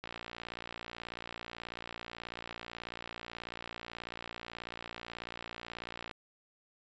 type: click train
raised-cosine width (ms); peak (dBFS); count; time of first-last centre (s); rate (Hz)
0.3; -25; 355; 0.04-6.112; 58.3
effects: resampled to 16000 Hz